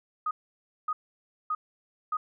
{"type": "tone bursts", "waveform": "sine", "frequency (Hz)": 1246, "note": "D#6", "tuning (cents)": 2, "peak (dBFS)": -26, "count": 4, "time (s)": [0.26, 2.17], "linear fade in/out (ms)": 5, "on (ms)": 50, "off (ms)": 570, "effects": []}